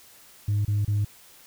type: tone bursts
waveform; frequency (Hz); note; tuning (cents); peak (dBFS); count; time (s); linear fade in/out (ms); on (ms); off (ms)
sine; 103.3; G#2; -9; -19; 3; 0.48-1.048; 5; 170; 29
effects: tanh soft clip ceiling -19 dBFS + white hiss -52 dBFS RMS until 1.46 s